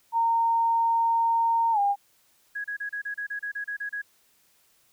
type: tone with pitch glide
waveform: sine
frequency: 920 to 805.5 Hz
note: A#5 to G5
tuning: -23 to +47 cents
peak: -20 dBFS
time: 0.12-1.96 s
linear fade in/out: 50 ms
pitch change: -230 cents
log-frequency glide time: 1.72-1.79 s
type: tone bursts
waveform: sine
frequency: 1661.2 Hz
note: G#6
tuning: in tune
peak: -29 dBFS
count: 12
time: 2.55-4.019 s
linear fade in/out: 10 ms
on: 94 ms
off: 31 ms
effects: white hiss -64 dBFS RMS until 4.92 s